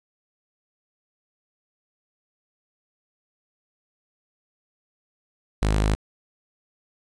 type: tone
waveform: sawtooth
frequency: 52.2 Hz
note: G#1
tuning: 10 cents sharp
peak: -15 dBFS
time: 5.62-5.95 s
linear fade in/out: 0 ms
effects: resampled to 24000 Hz + 9-bit